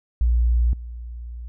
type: tone with level steps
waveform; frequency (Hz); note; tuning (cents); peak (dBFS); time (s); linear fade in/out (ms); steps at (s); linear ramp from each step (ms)
sine; 59.1; A#1; +24; -15 / -31; 0.21-1.48; 0; 0.73; 2
effects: none